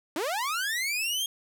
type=linear sweep; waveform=sawtooth; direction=up; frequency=277.2 to 3273 Hz; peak=-24 dBFS; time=0.16-1.26 s; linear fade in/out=2 ms; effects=none